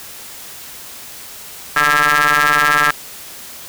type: ring-modulated tone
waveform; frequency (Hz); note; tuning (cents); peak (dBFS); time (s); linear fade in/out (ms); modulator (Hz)
sawtooth; 147.2; D3; +4; -4; 1.76-2.91; 5; 1480
effects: white hiss -34 dBFS RMS until 3.68 s